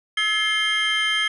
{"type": "tone cluster", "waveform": "triangle", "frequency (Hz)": [1291, 1707, 2114, 3149], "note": ["E6", "G#6", "C7", "G7"], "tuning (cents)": [-37, 47, 17, 7], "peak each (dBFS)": [-28, -25, -22, -21], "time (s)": [0.17, 1.28], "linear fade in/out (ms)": 5, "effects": ["resampled to 24000 Hz"]}